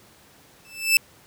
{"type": "tone with exponential growth", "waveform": "sawtooth", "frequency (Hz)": 2639, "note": "E7", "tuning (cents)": 1, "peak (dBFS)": -8, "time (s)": [0.65, 0.97], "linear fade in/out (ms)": 1, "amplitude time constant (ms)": 68, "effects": ["pink hiss -53 dBFS RMS until 1.26 s", "high-pass 80 Hz 12 dB/octave"]}